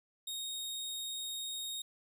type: tone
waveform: sawtooth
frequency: 3729 Hz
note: A#7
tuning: in tune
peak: -35 dBFS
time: 0.27-1.82 s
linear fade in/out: 5 ms
effects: none